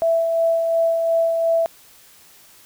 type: tone with tremolo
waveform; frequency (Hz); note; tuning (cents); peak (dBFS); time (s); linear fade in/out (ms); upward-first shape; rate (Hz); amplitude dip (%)
sine; 662; E5; +7; -14; 0.02-1.66; 0; sine; 2.8; 35
effects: white hiss -49 dBFS RMS until 2.65 s